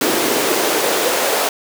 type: noise with high-pass filter sweep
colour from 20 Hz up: pink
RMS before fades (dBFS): -17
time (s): 0.01-1.49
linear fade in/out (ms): 2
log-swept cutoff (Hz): 310 to 540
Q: 2.3
effects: none